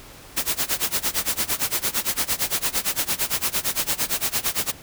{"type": "noise with tremolo", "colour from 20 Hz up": "white", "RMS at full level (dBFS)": -21, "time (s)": [0.36, 4.72], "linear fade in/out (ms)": 20, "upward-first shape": "sine", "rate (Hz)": 8.8, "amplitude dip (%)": 95, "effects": ["pink hiss -44 dBFS RMS until 4.82 s"]}